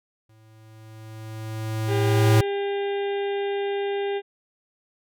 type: tone with exponential growth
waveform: square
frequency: 110 Hz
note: A2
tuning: in tune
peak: -14 dBFS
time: 0.29-2.41 s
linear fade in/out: 5 ms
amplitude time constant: 460 ms
type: harmonic tone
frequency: 400.4 Hz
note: G4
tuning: 37 cents sharp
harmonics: 1 / 2 / 4 / 5 / 6 / 7 / 8 / 9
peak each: -24 / -33 / -40 / -41 / -45 / -43 / -47 / -45 dBFS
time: 1.87-4.22 s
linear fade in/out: 50 ms
effects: none